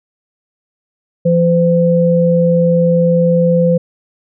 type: tone pair together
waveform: sine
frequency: 170.6 / 511.2 Hz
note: F3 / C5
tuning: -40 / -40 cents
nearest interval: octave + perfect fifth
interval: 1900 cents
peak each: -11 dBFS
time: 1.25-3.78 s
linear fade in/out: 10 ms
effects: none